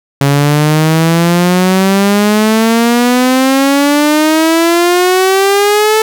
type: exponential sweep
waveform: sawtooth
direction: up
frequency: 138.59 to 440 Hz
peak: -3 dBFS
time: 0.21-6.02 s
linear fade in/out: 2 ms
effects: 7-bit